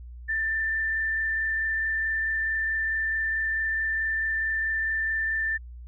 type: tone with frequency modulation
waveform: sine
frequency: 1779 Hz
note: A6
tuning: 19 cents sharp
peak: -24 dBFS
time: 0.28-5.58 s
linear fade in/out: 20 ms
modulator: 24.6 Hz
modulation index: 0.62
effects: added 60 Hz sine -39 dBFS peak until 5.87 s